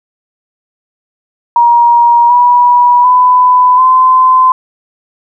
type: tone with pitch steps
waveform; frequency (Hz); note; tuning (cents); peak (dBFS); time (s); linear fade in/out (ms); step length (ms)
sine; 947 / 973.1 / 999.8 / 1027.4; A#5 / B5 / B5 / C6; +27 / -26 / +21 / -32; -3; 1.56-4.52; 2; 740
effects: none